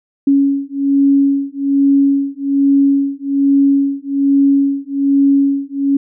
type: beating tone pair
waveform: sine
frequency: 277.2 / 278.4 Hz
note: C#4 / C#4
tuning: 0 / +8 cents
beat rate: 1.2 Hz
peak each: -13 dBFS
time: 0.27-5.97 s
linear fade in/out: 5 ms
effects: none